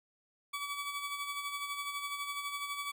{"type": "tone with tremolo", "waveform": "20% pulse", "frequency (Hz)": 1143, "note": "D6", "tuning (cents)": -47, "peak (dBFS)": -30, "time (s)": [0.53, 2.92], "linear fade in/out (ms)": 10, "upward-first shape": "sine", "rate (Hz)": 12, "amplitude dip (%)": 50, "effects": ["12-bit"]}